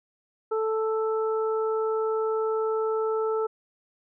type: harmonic tone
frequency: 440 Hz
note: A4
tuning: in tune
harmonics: 1 / 2 / 3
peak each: -24 / -35 / -33 dBFS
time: 0.51-3.47 s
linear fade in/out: 10 ms
effects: none